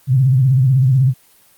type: tone with vibrato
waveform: sine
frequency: 130.81 Hz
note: C3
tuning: in tune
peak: -9 dBFS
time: 0.07-1.14 s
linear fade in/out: 50 ms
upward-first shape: sine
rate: 16 Hz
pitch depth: 110 cents each way
effects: white hiss -51 dBFS RMS until 1.57 s + Opus 24 kbps